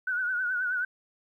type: tone with vibrato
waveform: sine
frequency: 1480 Hz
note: F#6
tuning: in tune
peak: -26 dBFS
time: 0.07-0.85 s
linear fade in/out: 5 ms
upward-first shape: triangle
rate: 9.4 Hz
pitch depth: 80 cents each way
effects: 11-bit